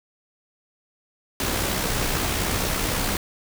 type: noise with amplitude modulation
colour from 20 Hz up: pink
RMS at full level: -23 dBFS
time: 1.4-3.17 s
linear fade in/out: 2 ms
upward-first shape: sine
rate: 64 Hz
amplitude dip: 35%
effects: none